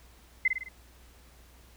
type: tone with echo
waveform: sine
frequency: 2057 Hz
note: C7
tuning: 30 cents flat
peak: -20 dBFS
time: 0.45-0.48 s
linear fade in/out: 5 ms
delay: 52 ms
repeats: 4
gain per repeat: -5 dB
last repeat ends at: 0.688 s
effects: added 60 Hz sine -55 dBFS peak until 1.76 s + pink hiss -59 dBFS RMS until 1.76 s